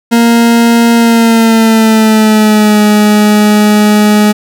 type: tone with pitch glide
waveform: 40% pulse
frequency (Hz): 233.1 to 210.1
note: A#3 to G#3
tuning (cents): 0 to +20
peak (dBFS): -3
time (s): 0.11-4.33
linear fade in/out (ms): 20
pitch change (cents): -180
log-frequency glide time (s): 0.94-2.8
effects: none